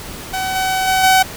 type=tone with level steps; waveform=sawtooth; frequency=756 Hz; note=F#5; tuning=37 cents sharp; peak=-15 / -12 / -9 / -5 dBFS; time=0.33-1.23 s; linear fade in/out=10 ms; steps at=0.55 / 0.87 / 1.03 s; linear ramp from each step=10 ms; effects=pink hiss -31 dBFS RMS until 1.36 s